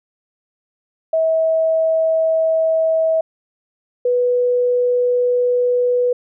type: tone pair in turn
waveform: sine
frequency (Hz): 645 / 492.1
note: E5 / B4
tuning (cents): -38 / -6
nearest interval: perfect fourth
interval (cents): 468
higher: first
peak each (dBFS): -13 / -13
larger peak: neither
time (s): 1.13-3.21 / 4.05-6.13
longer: neither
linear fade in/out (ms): 5
effects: none